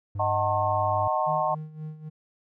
triangle tone, 99.8 Hz, G2, 32 cents sharp, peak -28 dBFS, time 0.15-1.08 s, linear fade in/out 5 ms
sine chord, D# diminished seventh, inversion none, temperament just, 622.3 / 746.7 / 896 / 1075.3 Hz, D#5 / F#5 / A5 / C6, 0 / +16 / +31 / +47 cents, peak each -28 dBFS, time 0.19-1.55 s, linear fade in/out 10 ms
triangle tone with tremolo, 154.9 Hz, D#3, 7 cents flat, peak -30 dBFS, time 1.26-2.1 s, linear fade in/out 20 ms, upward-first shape sine, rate 3.8 Hz, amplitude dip 75%
effects none

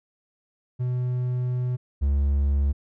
triangle tone pair in turn, 124.9 / 70.23 Hz, B2 / C#2, +20 / +23 cents, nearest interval minor seventh, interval 997 cents, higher first, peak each -21 / -17 dBFS, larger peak second, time 0.79-1.77 / 2.01-2.73 s, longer first, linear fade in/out 20 ms, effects none

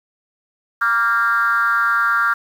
sine tone with frequency modulation, 1389 Hz, F6, 10 cents flat, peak -13 dBFS, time 0.81-2.34 s, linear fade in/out 10 ms, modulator 225 Hz, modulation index 1, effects tanh soft clip ceiling -9 dBFS + 7-bit

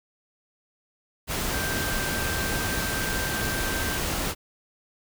sine tone in noise, 1568 Hz, G6, in tune, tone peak -32 dBFS, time 1.5-4 s, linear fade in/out 50 ms, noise pink, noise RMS -28 dBFS, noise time 1.27-4.35 s, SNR -7 dB, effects none

